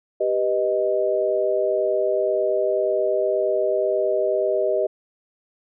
sine chord, G augmented, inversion none, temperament equal, 392 / 493.9 / 622.3 Hz, G4 / B4 / D#5, 0 / 0 / 0 cents, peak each -23 / -25 / -21 dBFS, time 0.2-4.87 s, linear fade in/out 10 ms, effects none

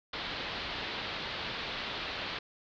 white low-pass noise, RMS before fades -38 dBFS, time 0.13-2.39 s, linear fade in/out 5 ms, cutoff 4300 Hz, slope 48 dB/octave, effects none

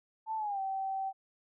sine tone with pitch glide, 882 to 772.3 Hz, A5 to G5, +4 to -26 cents, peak -32 dBFS, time 0.26-1.13 s, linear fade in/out 50 ms, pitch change -230 cents, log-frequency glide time 0.37-0.6 s, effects none

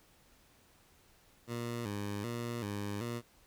15% pulse tone with vibrato, 110 Hz, A2, in tune, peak -30 dBFS, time 1.47-3.22 s, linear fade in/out 50 ms, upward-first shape square, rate 1.3 Hz, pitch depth 130 cents each way, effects pink hiss -65 dBFS RMS until 3.46 s

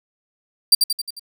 sawtooth tone with echo, 4699 Hz, D8, in tune, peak -5 dBFS, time 0.72-0.75 s, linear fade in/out 5 ms, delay 89 ms, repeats 5, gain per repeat -5 dB, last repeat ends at 1.195 s, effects none

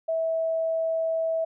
sine tone, 651 Hz, E5, 22 cents flat, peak -23 dBFS, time 0.08-1.45 s, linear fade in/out 10 ms, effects none

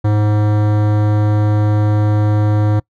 sine tone with hard clipping, 105.2 Hz, G#2, 23 cents sharp, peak -13 dBFS, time 0.04-2.8 s, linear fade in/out 10 ms, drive 18 dB, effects noise-tail reverb RT60 0.1 s tail -24 dB re dry

